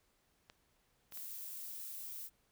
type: clicks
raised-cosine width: 0.2 ms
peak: -36 dBFS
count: 3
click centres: 0.499 / 1.123 / 1.174 s
type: noise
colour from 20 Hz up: violet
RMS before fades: -46 dBFS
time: 1.11-2.3 s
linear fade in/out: 50 ms
effects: pink hiss -75 dBFS RMS until 2.51 s